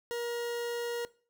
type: tone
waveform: 40% pulse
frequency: 474.4 Hz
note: A#4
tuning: 30 cents sharp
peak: -32 dBFS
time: 0.11-1.05 s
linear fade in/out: 0 ms
effects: noise-tail reverb RT60 0.4 s tail -19 dB re dry